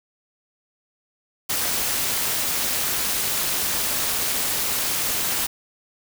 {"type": "noise with amplitude modulation", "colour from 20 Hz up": "white", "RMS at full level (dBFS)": -21, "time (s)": [1.49, 5.47], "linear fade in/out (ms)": 10, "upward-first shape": "sine", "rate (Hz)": 292, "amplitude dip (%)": 60, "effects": []}